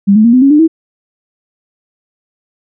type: tone with pitch steps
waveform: sine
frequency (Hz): 199.2 / 216 / 234.2 / 253.9 / 275.3 / 298.5 / 323.6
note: G3 / A3 / A#3 / B3 / C#4 / D4 / E4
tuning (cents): +28 / -32 / +8 / +48 / -12 / +28 / -32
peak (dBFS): -3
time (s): 0.07-0.679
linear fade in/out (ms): 20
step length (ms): 87
effects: none